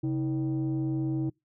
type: tone pair together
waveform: sine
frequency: 134.38 / 319.6 Hz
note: C3 / D#4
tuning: +47 / +47 cents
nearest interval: octave + minor third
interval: 1500 cents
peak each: -27 dBFS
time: 0.03-1.3 s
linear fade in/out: 10 ms
effects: noise-tail reverb RT60 0.2 s tail -26 dB re dry + tanh soft clip ceiling -23 dBFS

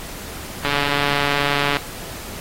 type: click train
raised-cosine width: 0.3 ms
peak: -4 dBFS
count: 161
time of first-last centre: 0.65-1.769 s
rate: 143 Hz
effects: pink hiss -34 dBFS RMS until 2.4 s + AAC 48 kbps

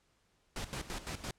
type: noise with tremolo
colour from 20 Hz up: pink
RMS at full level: -39 dBFS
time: 0.56-1.31 s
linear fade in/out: 2 ms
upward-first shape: square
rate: 5.9 Hz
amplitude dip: 75%
effects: pink hiss -73 dBFS RMS until 1.38 s + low-pass 9000 Hz 12 dB/octave

